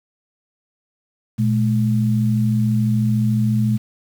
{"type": "tone pair together", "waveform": "sine", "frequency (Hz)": [118.88, 212.8], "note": ["A#2", "G#3"], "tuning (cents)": [34, 42], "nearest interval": "minor seventh", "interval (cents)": 1008, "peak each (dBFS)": [-17, -18], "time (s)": [1.38, 3.78], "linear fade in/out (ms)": 20, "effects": ["7-bit"]}